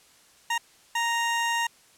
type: tone bursts at uneven times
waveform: 20% pulse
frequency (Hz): 932.3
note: A#5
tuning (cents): 0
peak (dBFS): -19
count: 2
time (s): 0.5-0.58 / 0.95-1.67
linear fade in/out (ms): 5
effects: white hiss -57 dBFS RMS until 1.97 s + low-pass 10000 Hz 12 dB/octave